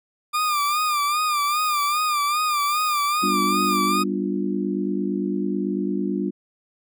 40% pulse tone with vibrato, 1200 Hz, D6, 37 cents sharp, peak -19 dBFS, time 0.33-4.04 s, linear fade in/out 20 ms, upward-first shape sine, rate 2.5 Hz, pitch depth 66 cents each way
violet noise with tremolo, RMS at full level -37 dBFS, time 0.39-3.78 s, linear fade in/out 20 ms, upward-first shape sine, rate 0.92 Hz, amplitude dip 85%
sine chord, G dominant seventh, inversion none, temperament just, 196 / 245 / 294 / 352.8 Hz, G3 / B3 / D4 / F4, 0 / -14 / +2 / +18 cents, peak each -25 / -30 / -27 / -28 dBFS, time 3.22-6.31 s, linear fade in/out 20 ms
effects none

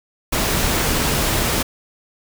pink noise, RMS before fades -19 dBFS, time 0.32-1.63 s, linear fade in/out 10 ms, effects none

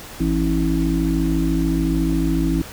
harmonic tone with a mistuned harmonic, 53.9 Hz, A1, 35 cents flat, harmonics 1 / 3 / 5 / 6, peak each -22 / -22 / -22 / -22 dBFS, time 0.2-2.62 s, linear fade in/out 5 ms, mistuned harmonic 3, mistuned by +69 cents, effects pink hiss -37 dBFS RMS until 2.72 s

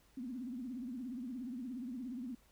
sine tone with vibrato, 248.7 Hz, B3, 12 cents sharp, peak -40 dBFS, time 0.17-2.35 s, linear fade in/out 5 ms, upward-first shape triangle, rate 17 Hz, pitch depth 180 cents each way, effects added 50 Hz sine -70 dBFS peak until 2.51 s + pink hiss -69 dBFS RMS until 2.51 s

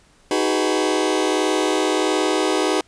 sawtooth chord, G# minor seventh, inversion second, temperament just, 311.5 / 373.8 / 415.3 / 498.4 Hz, D#4 / F#4 / G#4 / B4, +2 / +18 / 0 / +16 cents, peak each -18 / -18 / -20 / -21 dBFS, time 0.31-2.81 s, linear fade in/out 2 ms, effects pink hiss -55 dBFS RMS until 2.87 s + resampled to 22050 Hz

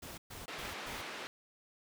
pink noise bursts, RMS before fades -47 dBFS, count 4, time 0.02-1.02 s, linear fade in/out 10 ms, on 160 ms, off 120 ms
white band-pass noise, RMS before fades -44 dBFS, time 0.48-1.27 s, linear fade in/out 0 ms, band 240 to 2700 Hz, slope 12 dB/octave
effects none

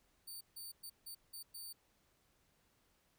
10% pulse tone bursts at uneven times, 4580 Hz, D8, 44 cents flat, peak -40 dBFS, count 6, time 0.27-0.41 / 0.56-0.72 / 0.83-0.9 / 1.06-1.15 / 1.33-1.43 / 1.54-1.73 s, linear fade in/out 10 ms, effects pink hiss -75 dBFS RMS until 3.18 s

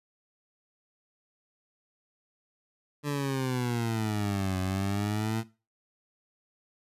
20% pulse exponential two-way sweep, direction down then up, 147.6 to 92.5 to 113.8 Hz, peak -23 dBFS, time 3.03-5.44 s, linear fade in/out 50 ms, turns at 4.59 s, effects noise-tail reverb RT60 0.3 s tail -18 dB re dry + resampled to 32000 Hz

